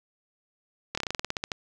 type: slowing click train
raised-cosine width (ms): 0.2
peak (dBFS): -12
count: 13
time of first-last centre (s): 0.95-1.518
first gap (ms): 25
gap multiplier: 1.11
effects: none